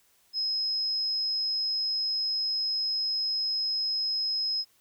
sine tone, 5120 Hz, D#8, 49 cents sharp, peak -26 dBFS, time 0.33-4.65 s, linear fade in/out 50 ms, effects white hiss -65 dBFS RMS until 4.8 s

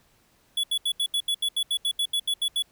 square tone bursts, 3400 Hz, G#7, 40 cents sharp, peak -23 dBFS, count 15, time 0.57-2.624 s, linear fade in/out 5 ms, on 66 ms, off 76 ms, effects pink hiss -63 dBFS RMS until 2.71 s

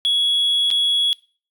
triangle tone with dropouts, 3354 Hz, G#7, 16 cents sharp, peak -13 dBFS, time 0.05-1.13 s, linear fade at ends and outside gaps 0 ms, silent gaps 0.704-0.712 s, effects noise-tail reverb RT60 0.4 s tail -24 dB re dry + tanh soft clip ceiling -10 dBFS

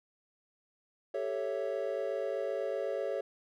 triangle chord, A dominant seventh, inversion third, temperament equal, 392 / 440 / 554.4 / 659.3 Hz, G4 / A4 / C#5 / E5, 0 / 0 / 0 / 0 cents, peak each -37 / -36 / -33 / -38 dBFS, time 1.14-3.21 s, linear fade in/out 5 ms, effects none

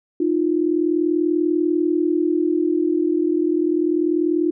sine tone pair together, 309.5 / 349.8 Hz, D#4 / F4, -9 / +3 cents, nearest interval major second, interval 212 cents, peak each -19 dBFS, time 0.2-4.51 s, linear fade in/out 5 ms, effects none

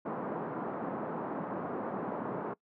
pink band-pass noise, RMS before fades -37 dBFS, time 0.05-2.54 s, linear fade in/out 10 ms, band 180 to 1200 Hz, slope 24 dB/octave, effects noise-tail reverb RT60 0.1 s tail -22 dB re dry

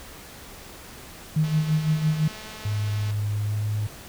sine tone with tremolo, 155.56 Hz, D#3, in tune, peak -17 dBFS, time 1.36-2.28 s, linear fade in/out 5 ms, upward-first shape sine, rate 5.9 Hz, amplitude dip 65%
click train, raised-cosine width 0.2 ms, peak -24 dBFS, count 361, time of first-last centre 1.44-3.107 s, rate 216 Hz
sine tone with pitch glide, 104.2 to 105.59 Hz, G#2 to G#2, +6 to +29 cents, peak -23 dBFS, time 2.65-3.87 s, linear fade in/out 5 ms, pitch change +23 cents, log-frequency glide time 3.36-3.63 s
effects pink hiss -43 dBFS RMS until 4.08 s

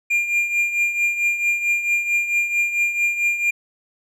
triangle tone with tremolo, 2400 Hz, D7, 37 cents sharp, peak -13 dBFS, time 0.1-3.51 s, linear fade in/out 10 ms, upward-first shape triangle, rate 4.5 Hz, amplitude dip 70%, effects none

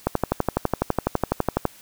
click train, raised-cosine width 1 ms, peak -5 dBFS, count 20, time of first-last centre 0.07-1.653 s, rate 12 Hz, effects white hiss -49 dBFS RMS until 1.81 s

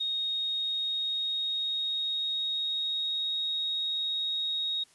sine tone with pitch glide, 3729 to 3759 Hz, A#7 to A#7, 0 to +14 cents, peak -28 dBFS, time 0-4.84 s, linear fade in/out 10 ms, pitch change +14 cents, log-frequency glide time 0.25-3.35 s, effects white hiss -61 dBFS RMS until 4.94 s + resampled to 24000 Hz

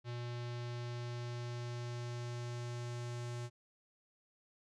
square tone with low-pass filter sweep, 120.4 Hz, B2, 44 cents flat, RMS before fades -42 dBFS, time 0.04-3.5 s, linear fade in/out 50 ms, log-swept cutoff 4300 to 7500 Hz, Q 1.5, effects none

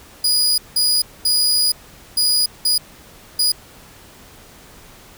sawtooth tone bursts at uneven times, 4914 Hz, D#8, 22 cents flat, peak -11 dBFS, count 6, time 0.24-0.58 / 0.76-1.02 / 1.25-1.72 / 2.17-2.46 / 2.65-2.78 / 3.39-3.52 s, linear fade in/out 5 ms, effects pink hiss -44 dBFS RMS until 5.17 s

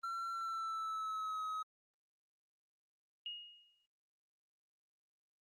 triangle tone with pitch glide, 1356 to 1272.5 Hz, E6 to D#6, +49 to +39 cents, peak -36 dBFS, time 0.03-1.63 s, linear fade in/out 10 ms, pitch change -110 cents, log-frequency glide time 0.31-1.41 s
sine tone with exponential decay, 2869 Hz, F7, 46 cents sharp, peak -39 dBFS, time 3.26-3.86 s, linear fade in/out 1 ms, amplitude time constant 130 ms
effects Opus 32 kbps

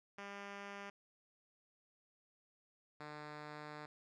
5% pulse tone pair in turn, 200.4 / 150.13 Hz, G3 / D3, +38 / +38 cents, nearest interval perfect fourth, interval 500 cents, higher first, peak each -35 / -36 dBFS, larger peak first, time 0.18-0.9 / 3-3.86 s, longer second, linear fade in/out 5 ms, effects low-pass 4000 Hz 12 dB/octave

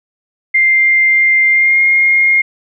sine tone with pitch glide, 2099 to 2134 Hz, C7 to C7, +5 to +34 cents, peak -7 dBFS, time 0.54-2.42 s, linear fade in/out 10 ms, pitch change +29 cents, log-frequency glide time 1.49-1.81 s, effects none

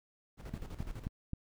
brown noise with tremolo, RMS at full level -41 dBFS, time 0.37-1.09 s, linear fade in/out 50 ms, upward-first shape square, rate 12 Hz, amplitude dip 65%
click train, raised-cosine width 5 ms, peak -24 dBFS, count 4, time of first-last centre 0.54-1.334 s, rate 3.78 Hz
effects none

